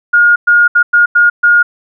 sine tone bursts at uneven times, 1427 Hz, F6, 37 cents sharp, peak -4 dBFS, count 6, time 0.13-0.36 / 0.47-0.68 / 0.75-0.83 / 0.93-1.06 / 1.15-1.3 / 1.43-1.63 s, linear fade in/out 10 ms, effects none

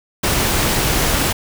pink noise, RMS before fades -17 dBFS, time 0.23-1.33 s, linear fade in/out 10 ms, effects none

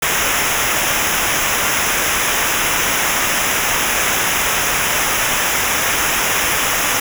pink noise with comb filter, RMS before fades -17 dBFS, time 0.02-7 s, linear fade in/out 5 ms, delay 0.23 ms, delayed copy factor -0.8, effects none

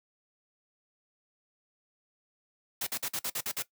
white noise bursts, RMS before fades -33 dBFS, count 8, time 2.81-3.624 s, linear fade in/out 5 ms, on 58 ms, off 50 ms, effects noise-tail reverb RT60 0.1 s tail -17 dB re dry + high-pass 100 Hz 12 dB/octave

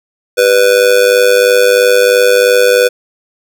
square tone with amplitude modulation, 493.9 Hz, B4, in tune, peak -3 dBFS, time 0.37-2.89 s, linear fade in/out 20 ms, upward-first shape sine, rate 103 Hz, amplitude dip 75%, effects none

